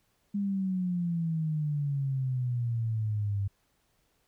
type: exponential sweep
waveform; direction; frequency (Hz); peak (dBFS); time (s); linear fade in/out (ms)
sine; down; 204.1 to 98; -27; 0.34-3.48; 10
effects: pink hiss -72 dBFS RMS until 4.27 s